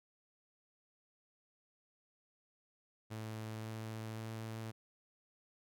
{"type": "tone with pitch steps", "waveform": "sawtooth", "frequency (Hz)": [109.8, 110.69, 111.59], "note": ["A2", "A2", "A2"], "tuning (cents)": [-3, 11, 25], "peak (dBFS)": -38, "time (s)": [3.1, 4.72], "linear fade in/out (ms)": 20, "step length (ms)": 540, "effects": []}